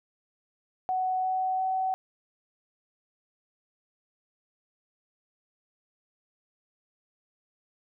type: tone with pitch steps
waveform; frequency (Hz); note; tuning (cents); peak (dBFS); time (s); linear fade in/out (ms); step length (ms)
sine; 745 / 750.2 / 755.4; F#5 / F#5 / F#5; +12 / +24 / +36; -25; 0.89-1.94; 0; 350
effects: none